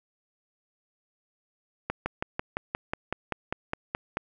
slowing click train, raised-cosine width 0.5 ms, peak -13 dBFS, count 13, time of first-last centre 1.9-4.171 s, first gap 160 ms, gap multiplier 1.03, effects none

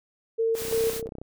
sine tone with tremolo, 453 Hz, A#4, 50 cents flat, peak -21 dBFS, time 0.38-1.08 s, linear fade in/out 20 ms, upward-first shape square, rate 2.9 Hz, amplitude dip 70%
white noise, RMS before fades -35 dBFS, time 0.54-1.02 s, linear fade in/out 50 ms
click train, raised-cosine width 2 ms, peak -25 dBFS, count 20, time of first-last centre 0.62-1.216 s, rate 31.9 Hz
effects none

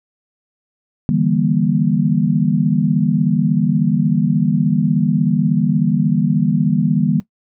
sine chord, E half-diminished seventh, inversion third, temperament just, 148.33 / 164.81 / 197.78 / 237.3 Hz, D3 / E3 / G3 / Bb3, +18 / 0 / +16 / +31 cents, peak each -18 dBFS, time 1.09-7.2 s, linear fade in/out 0 ms, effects noise-tail reverb RT60 0.1 s tail -18 dB re dry

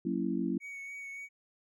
sine chord, F# dominant seventh, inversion none, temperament just, 185 / 231.2 / 277.5 / 333 Hz, F#3 / A#3 / C#4 / E4, 0 / -14 / +2 / +18 cents, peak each -35 dBFS, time 0.05-0.58 s, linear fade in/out 5 ms
triangle tone with vibrato, 2233 Hz, C#7, 12 cents sharp, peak -39 dBFS, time 0.6-1.29 s, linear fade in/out 50 ms, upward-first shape triangle, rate 3.5 Hz, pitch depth 21 cents each way
effects none

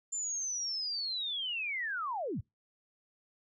sine linear sweep, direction down, 7250 to 65.6 Hz, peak -33 dBFS, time 0.12-2.41 s, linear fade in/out 10 ms, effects noise-tail reverb RT60 0.2 s tail -26 dB re dry

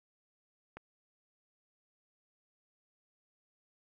click, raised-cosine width 0.5 ms, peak -30 dBFS, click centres 0.77 s, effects none

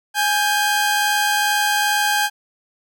sawtooth tone pair together, 831 / 1579.6 Hz, G#5 / G6, +1 / +13 cents, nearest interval major seventh, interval 1112 cents, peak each -15 / -16 dBFS, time 0.14-2.3 s, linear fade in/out 50 ms, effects none

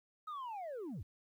sine linear sweep, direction down, 1283 to 63.4 Hz, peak -38 dBFS, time 0.27-1.03 s, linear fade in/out 10 ms, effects tanh soft clip ceiling -40 dBFS + 12-bit

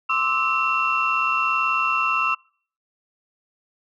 sine tone cluster, 1047 / 1168 / 1306 / 2719 Hz, C6 / D6 / E6 / F7, +1 / -10 / -17 / -47 cents, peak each -26 / -27 / -22 / -22 dBFS, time 0.09-2.35 s, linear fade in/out 10 ms, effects noise-tail reverb RT60 0.5 s tail -26 dB re dry + tanh soft clip ceiling -10 dBFS

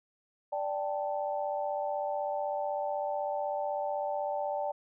sine chord, D suspended fourth, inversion none, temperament equal, 587.3 / 784 / 880 Hz, D5 / G5 / A5, 0 / 0 / 0 cents, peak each -33 / -35 / -37 dBFS, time 0.52-4.72 s, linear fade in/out 10 ms, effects none

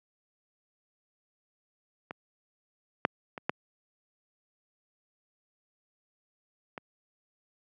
clicks, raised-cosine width 0.5 ms, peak -22 / -7 / -23 / -11 / -23 dBFS, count 5, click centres 2.109 / 3.051 / 3.378 / 3.495 / 6.778 s, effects high-pass 150 Hz 12 dB/octave

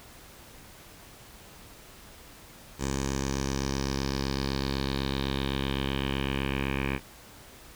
10% pulse tone with low-pass filter sweep, 67.9 Hz, C#2, 35 cents flat, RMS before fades -30 dBFS, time 2.78-7 s, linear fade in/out 50 ms, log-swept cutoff 7400 to 2400 Hz, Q 4, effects pink hiss -50 dBFS RMS until 7.75 s

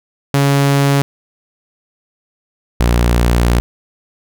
sawtooth tone pair in turn, 140 / 59.29 Hz, C#3 / A#1, +18 / +30 cents, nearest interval octave + minor third, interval 1488 cents, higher first, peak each -6 dBFS, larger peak neither, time 0.34-1.02 / 2.8-3.6 s, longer second, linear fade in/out 0 ms, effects none

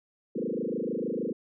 sine tone with frequency modulation, 349.2 Hz, F4, in tune, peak -28 dBFS, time 0.35-1.33 s, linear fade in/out 10 ms, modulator 26.5 Hz, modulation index 5.7, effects none

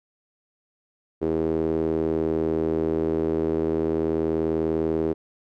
sawtooth tone with band-pass filter, 80.3 Hz, E2, 45 cents flat, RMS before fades -24 dBFS, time 1.21-5.14 s, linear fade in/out 20 ms, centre 380 Hz, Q 4.1, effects none

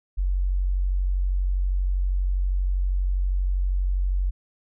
sine tone, 46.25 Hz, F#1, in tune, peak -20 dBFS, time 0.17-4.31 s, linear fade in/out 20 ms, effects none

